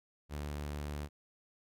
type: tone with vibrato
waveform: sawtooth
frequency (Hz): 73.42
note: D2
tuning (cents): 0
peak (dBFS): -34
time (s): 0.29-1.09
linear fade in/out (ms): 50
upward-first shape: triangle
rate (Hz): 7.1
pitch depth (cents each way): 10
effects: none